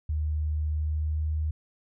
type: tone with pitch glide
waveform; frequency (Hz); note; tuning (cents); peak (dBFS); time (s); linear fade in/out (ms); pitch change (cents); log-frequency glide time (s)
sine; 76.4 to 77.38; D#2 to D#2; -31 to -9; -25; 0.09-1.51; 5; +22; 0.68-1.33
effects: none